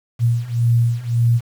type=beating tone pair; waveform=sine; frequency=116.9 / 118.7 Hz; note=A#2 / A#2; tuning=+5 / +32 cents; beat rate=1.8 Hz; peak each=-18 / -16 dBFS; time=0.19-1.41 s; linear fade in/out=50 ms; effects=7-bit